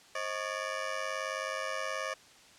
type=ring-modulated tone; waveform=15% pulse; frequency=580 Hz; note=D5; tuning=22 cents flat; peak=-24 dBFS; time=0.15-2.14 s; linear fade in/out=5 ms; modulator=49.4 Hz; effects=white hiss -57 dBFS RMS until 2.58 s + low-pass 7000 Hz 12 dB/octave